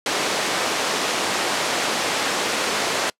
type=band-pass noise; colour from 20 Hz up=pink; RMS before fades=-23 dBFS; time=0.06-3.1 s; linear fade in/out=2 ms; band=380 to 7500 Hz; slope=12 dB/octave; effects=noise-tail reverb RT60 0.1 s tail -25 dB re dry + low-pass 12000 Hz 12 dB/octave